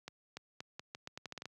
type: accelerating click train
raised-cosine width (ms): 0.2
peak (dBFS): -26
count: 12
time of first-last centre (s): 0.08-1.456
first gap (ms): 290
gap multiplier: 0.81
effects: high-pass 100 Hz 12 dB/octave